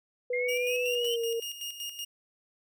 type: tone with pitch glide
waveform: sine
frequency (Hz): 493.9 to 460.8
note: B4 to A#4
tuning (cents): 0 to -20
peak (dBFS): -28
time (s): 0.3-1.4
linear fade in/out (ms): 5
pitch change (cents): -120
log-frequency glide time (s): 0.85-1.24
type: exponential sweep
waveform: sine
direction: up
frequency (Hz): 2093 to 3100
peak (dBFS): -31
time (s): 0.33-1.16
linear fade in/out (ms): 5
type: tone with tremolo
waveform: sawtooth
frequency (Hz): 2844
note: F7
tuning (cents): +31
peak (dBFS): -31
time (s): 0.48-2.05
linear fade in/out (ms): 10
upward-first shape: square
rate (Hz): 5.3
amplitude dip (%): 60
type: noise with exponential decay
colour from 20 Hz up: white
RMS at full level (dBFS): -44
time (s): 1.04-1.13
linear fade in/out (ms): 5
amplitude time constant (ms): 18
effects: none